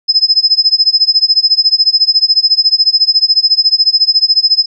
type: tone with tremolo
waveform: sine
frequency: 5100 Hz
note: D#8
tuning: 42 cents sharp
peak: -3 dBFS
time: 0.08-4.66 s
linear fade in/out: 20 ms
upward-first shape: sine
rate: 14 Hz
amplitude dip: 95%
effects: none